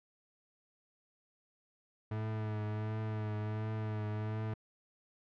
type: tone with vibrato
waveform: 40% pulse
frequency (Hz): 107.7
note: A2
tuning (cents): -37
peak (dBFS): -34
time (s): 2.11-4.54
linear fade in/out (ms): 5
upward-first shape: triangle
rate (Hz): 1.4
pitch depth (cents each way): 33
effects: low-pass 2000 Hz 12 dB/octave